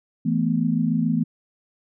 sine chord, E suspended fourth, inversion none, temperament equal, 164.81 / 220 / 246.9 Hz, E3 / A3 / B3, 0 / 0 / 0 cents, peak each -23 dBFS, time 0.25-1.24 s, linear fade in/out 10 ms, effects none

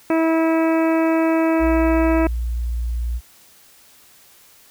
harmonic tone, 324.6 Hz, E4, 27 cents flat, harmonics 1 / 2 / 3 / 4 / 5 / 6 / 7 / 8, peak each -16 / -21 / -27 / -30 / -33 / -35 / -34 / -35 dBFS, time 0.1-2.27 s, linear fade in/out 2 ms
sine tone, 58.9 Hz, A#1, 19 cents sharp, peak -20 dBFS, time 1.59-3.21 s, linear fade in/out 50 ms
effects white hiss -50 dBFS RMS until 4.7 s

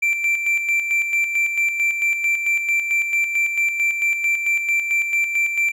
triangle tone with tremolo, 2349 Hz, D7, in tune, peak -14 dBFS, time 0.02-5.72 s, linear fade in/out 10 ms, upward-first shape square, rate 4.5 Hz, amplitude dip 50%, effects none

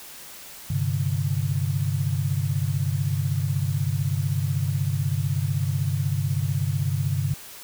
sine chord, G suspended fourth, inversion none, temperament equal, 98 / 130.81 / 146.83 Hz, G2 / C3 / D3, 0 / 0 / 0 cents, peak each -26 dBFS, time 0.7-7.34 s, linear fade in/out 5 ms, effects white hiss -42 dBFS RMS until 7.63 s

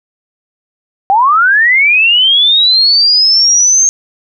sine linear sweep, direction up, 754 to 6440 Hz, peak -5 dBFS, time 1.1-3.89 s, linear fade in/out 0 ms, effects none

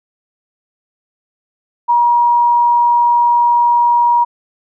sine tone, 954 Hz, A#5, 40 cents sharp, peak -8 dBFS, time 1.88-4.25 s, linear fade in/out 20 ms, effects none

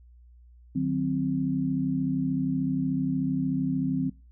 sine chord, C diminished, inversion first, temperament equal with one note detuned, 151.83 / 185 / 261.6 Hz, Eb3 / Gb3 / C4, -42 / 0 / 0 cents, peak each -30 / -30 / -26 dBFS, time 0.75-4.1 s, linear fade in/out 10 ms, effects noise-tail reverb RT60 0.3 s tail -22 dB re dry + added 60 Hz sine -50 dBFS peak until 4.31 s

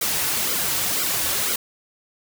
white noise with flanger, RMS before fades -23 dBFS, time 0.01-1.56 s, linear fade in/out 5 ms, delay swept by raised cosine 1.1 to 5 ms, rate 2 Hz, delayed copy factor -0.75, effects none

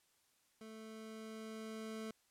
25% pulse tone with level ramp, 220 Hz, A3, in tune, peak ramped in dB -47 to -39 dBFS, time 0.61-2.11 s, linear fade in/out 2 ms, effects white hiss -75 dBFS RMS until 2.3 s + low-pass 12000 Hz 12 dB/octave

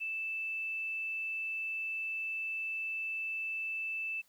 sine tone, 2640 Hz, E7, 2 cents sharp, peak -34 dBFS, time 0-4.22 s, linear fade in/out 20 ms, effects white hiss -69 dBFS RMS until 4.28 s

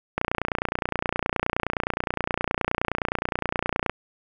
click train, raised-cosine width 0.5 ms, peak -8 dBFS, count 111, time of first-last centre 0.18-3.896 s, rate 29.6 Hz, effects none

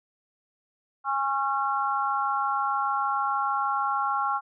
harmonic tone, 273.5 Hz, C#4, 23 cents flat, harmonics 3 / 4 / 5, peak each -28 / -28 / -28 dBFS, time 1.04-4.41 s, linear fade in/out 50 ms, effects none

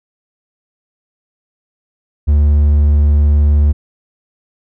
triangle tone, 73.42 Hz, D2, in tune, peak -5 dBFS, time 2.27-3.73 s, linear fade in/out 20 ms, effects none

